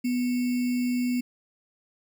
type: tone with sample-and-hold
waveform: sine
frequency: 246.9 Hz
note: B3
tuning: in tune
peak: -23 dBFS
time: 0.04-1.21 s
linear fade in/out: 10 ms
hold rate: 2450 Hz
effects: none